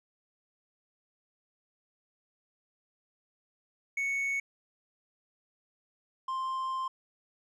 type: tone pair in turn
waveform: triangle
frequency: 2217 / 1049.1 Hz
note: C#7 / C6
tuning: 0 / +4 cents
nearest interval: octave + minor second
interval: 1296 cents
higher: first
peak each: -27 / -29 dBFS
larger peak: first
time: 3.97-4.4 / 6.28-6.88 s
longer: second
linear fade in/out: 5 ms
effects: resampled to 24000 Hz

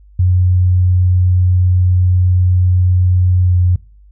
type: tone with pitch glide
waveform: sine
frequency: 90.8 to 89.65 Hz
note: F#2 to F2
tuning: -32 to +46 cents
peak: -8 dBFS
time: 0.19-3.76 s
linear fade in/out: 5 ms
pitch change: -22 cents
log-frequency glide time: 3.45-3.55 s
effects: noise-tail reverb RT60 0.4 s tail -22 dB re dry + added 50 Hz sine -40 dBFS peak until 4.11 s

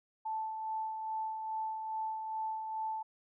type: tone with tremolo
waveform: sine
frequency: 878 Hz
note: A5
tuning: 4 cents flat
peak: -33 dBFS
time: 0.25-3.03 s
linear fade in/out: 10 ms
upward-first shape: sine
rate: 2.4 Hz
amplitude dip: 40%
effects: none

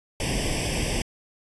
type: noise with comb filter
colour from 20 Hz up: pink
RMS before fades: -26 dBFS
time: 0.2-1.02 s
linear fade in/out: 2 ms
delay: 0.37 ms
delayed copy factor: +1
effects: resampled to 24000 Hz

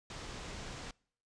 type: low-pass noise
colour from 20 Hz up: pink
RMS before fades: -45 dBFS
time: 0.1-0.91 s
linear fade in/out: 2 ms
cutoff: 7400 Hz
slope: 24 dB/octave
effects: noise-tail reverb RT60 0.6 s tail -26 dB re dry + resampled to 22050 Hz

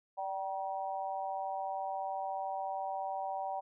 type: tone with amplitude modulation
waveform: sine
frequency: 770 Hz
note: G5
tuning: 31 cents flat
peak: -30 dBFS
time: 0.17-3.61 s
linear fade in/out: 20 ms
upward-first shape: sine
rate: 183 Hz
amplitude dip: 100%
effects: none

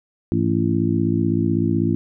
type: harmonic tone with a mistuned harmonic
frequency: 56 Hz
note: A1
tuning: 31 cents sharp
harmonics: 2 / 3 / 4 / 5 / 6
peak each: -23 / -23 / -23 / -23 / -23 dBFS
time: 0.32-1.95 s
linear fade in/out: 0 ms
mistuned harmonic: 2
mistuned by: -140 cents
effects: none

